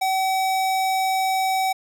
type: tone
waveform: square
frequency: 761 Hz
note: F#5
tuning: 48 cents sharp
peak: -20 dBFS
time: 0.01-1.73 s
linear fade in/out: 10 ms
effects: none